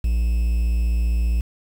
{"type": "tone with quantisation", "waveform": "triangle", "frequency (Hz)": 57.6, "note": "A#1", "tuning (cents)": -20, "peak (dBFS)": -15, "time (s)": [0.04, 1.41], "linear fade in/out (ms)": 5, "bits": 7, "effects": []}